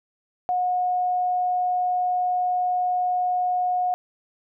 sine tone, 725 Hz, F#5, 35 cents flat, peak -20 dBFS, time 0.49-3.94 s, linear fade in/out 0 ms, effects none

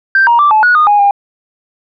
sine tone with pitch steps, 1569 / 943 / 1171 / 864 / 1459 / 1227 / 825 / 806 Hz, G6 / A#5 / D6 / A5 / F#6 / D#6 / G#5 / G5, +1 / +20 / -5 / -32 / -25 / -25 / -12 / +48 cents, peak -4 dBFS, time 0.15-1.11 s, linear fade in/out 2 ms, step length 120 ms, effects tanh soft clip ceiling -1 dBFS

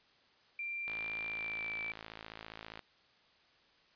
sine tone with pitch glide, 2367 to 2329 Hz, D7 to D7, +13 to -15 cents, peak -37 dBFS, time 0.59-1.92 s, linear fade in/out 2 ms, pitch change -28 cents, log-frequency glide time 1.23-1.76 s
click train, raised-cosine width 0.3 ms, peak -29 dBFS, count 106, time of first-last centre 0.88-2.793 s, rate 54.9 Hz
effects white hiss -67 dBFS RMS until 3.95 s + resampled to 11025 Hz

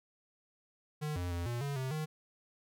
square tone with pitch steps, 151.4 / 88.6 / 86.4 / 119.6 / 141.4 / 131 / 154.7 Hz, D#3 / F2 / F2 / A#2 / C#3 / C3 / D#3, -47 / +25 / -18 / +45 / +35 / +2 / -10 cents, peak -35 dBFS, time 1.01-2.06 s, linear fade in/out 20 ms, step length 150 ms, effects none

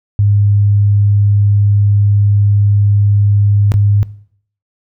sine tone with dropouts, 102.1 Hz, G#2, 29 cents flat, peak -7 dBFS, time 0.19-4.03 s, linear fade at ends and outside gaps 0 ms, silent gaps 3.719-3.74 s, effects noise-tail reverb RT60 0.6 s tail -19 dB re dry

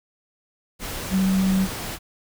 sine tone in noise, 190.1 Hz, F#3, 47 cents sharp, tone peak -17 dBFS, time 1.1-1.68 s, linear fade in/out 50 ms, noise pink, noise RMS -31 dBFS, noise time 0.79-1.99 s, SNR +11 dB, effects none

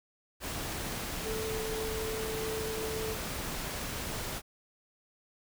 sine tone in noise, 440 Hz, A4, in tune, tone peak -35 dBFS, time 1.22-3.17 s, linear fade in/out 50 ms, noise pink, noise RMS -37 dBFS, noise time 0.4-4.42 s, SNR -1 dB, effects none

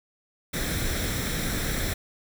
pink noise with comb filter, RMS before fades -28 dBFS, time 0.53-1.94 s, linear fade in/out 10 ms, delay 0.53 ms, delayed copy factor +0.6, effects none

